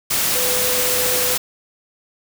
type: tone in noise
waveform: sine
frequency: 499.7 Hz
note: B4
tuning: 20 cents sharp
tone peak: -24 dBFS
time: 0.35-1.35 s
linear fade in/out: 10 ms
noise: white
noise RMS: -19 dBFS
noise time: 0.1-1.38 s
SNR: -8 dB
effects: none